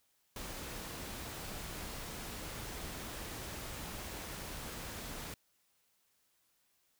pink noise, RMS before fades -44 dBFS, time 0.36-5.34 s, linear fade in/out 2 ms, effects white hiss -75 dBFS RMS until 6.99 s

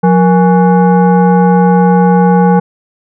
sine tone with frequency modulation, 179.2 Hz, F3, 45 cents sharp, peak -4 dBFS, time 0.03-2.6 s, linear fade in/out 10 ms, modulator 650 Hz, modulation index 0.94, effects none

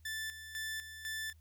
sawtooth tone with tremolo, 1760 Hz, A6, in tune, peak -34 dBFS, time 0.05-1.33 s, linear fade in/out 5 ms, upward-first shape square, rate 2 Hz, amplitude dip 65%, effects added 79 Hz sine -58 dBFS peak until 1.4 s + white hiss -75 dBFS RMS until 1.4 s

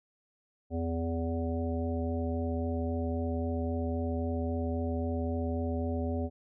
harmonic tone with a mistuned harmonic, 82.41 Hz, E2, in tune, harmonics 1 / 3 / 5 / 7 / 9, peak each -32 / -34 / -39 / -39 / -43 dBFS, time 0.7-6.3 s, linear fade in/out 50 ms, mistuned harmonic 3, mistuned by +26 cents, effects none

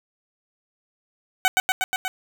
15% pulse tone with echo, 752 Hz, F#5, 28 cents sharp, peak -8 dBFS, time 1.45-1.48 s, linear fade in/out 0 ms, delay 120 ms, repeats 5, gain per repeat -2 dB, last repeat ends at 2.08 s, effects none

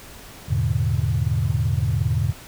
sine chord, E dominant seventh, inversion none, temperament equal with one note detuned, 82.41 / 103.83 / 121.49 / 146.83 Hz, E2 / G#2 / B2 / D3, 0 / 0 / -28 / 0 cents, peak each -24 / -23 / -23 / -25 dBFS, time 0.48-2.33 s, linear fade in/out 20 ms, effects tanh soft clip ceiling -8 dBFS + pink hiss -42 dBFS RMS until 2.47 s

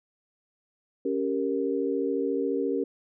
sine chord, G diminished, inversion second, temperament equal, 277.2 / 392 / 466.2 Hz, Db4 / G4 / Bb4, 0 / 0 / 0 cents, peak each -29 dBFS, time 1.05-2.84 s, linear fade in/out 5 ms, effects none

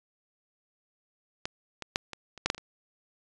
clicks, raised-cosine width 0.2 ms, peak -14 / -19 / -8 / -21 / -27 / -8 / -7 / -25 / -26 dBFS, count 9, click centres 1.455 / 1.823 / 1.959 / 2.133 / 2.377 / 2.46 / 2.501 / 2.547 / 2.58 s, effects resampled to 22050 Hz

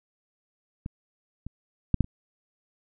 clicks, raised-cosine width 5 ms, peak -21 / -24 / -8 / -7 / -29 dBFS, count 5, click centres 0.861 / 1.466 / 1.943 / 2.007 / 2.044 s, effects none

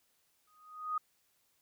sine tone with exponential growth, 1244.5 Hz, D#6, in tune, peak -29 dBFS, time 0.47-0.98 s, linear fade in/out 5 ms, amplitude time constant 110 ms, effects white hiss -74 dBFS RMS until 1.61 s

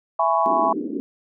sine chord, C# minor seventh, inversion first, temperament just, 665.2 / 831.5 / 997.9 / 1108.7 Hz, E5 / G#5 / B5 / C#6, +16 / +2 / +18 / 0 cents, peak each -22 dBFS, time 0.19-0.73 s, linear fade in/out 5 ms
pink band-pass noise, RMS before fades -28 dBFS, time 0.46-1 s, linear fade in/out 0 ms, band 230 to 400 Hz, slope 48 dB/octave
effects none

